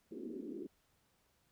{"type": "band-pass noise", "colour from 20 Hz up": "white", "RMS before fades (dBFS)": -45, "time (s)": [0.11, 0.67], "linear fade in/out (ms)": 5, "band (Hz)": [220, 390], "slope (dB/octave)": 48, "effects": ["pink hiss -75 dBFS RMS until 1.51 s"]}